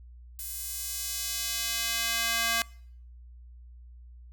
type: tone with high-pass filter sweep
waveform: square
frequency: 230 Hz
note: A#3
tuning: 23 cents flat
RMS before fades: -31 dBFS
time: 0.39-2.62 s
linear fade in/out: 0 ms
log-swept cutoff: 11000 to 1400 Hz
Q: 0.72
effects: noise-tail reverb RT60 0.6 s tail -24 dB re dry + added 60 Hz sine -46 dBFS peak until 4.32 s